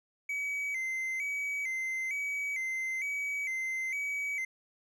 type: tone with vibrato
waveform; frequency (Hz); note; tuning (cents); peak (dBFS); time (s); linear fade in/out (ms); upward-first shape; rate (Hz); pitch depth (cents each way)
triangle; 2171; C#7; -37; -30; 0.29-4.45; 5; square; 1.1; 80
effects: none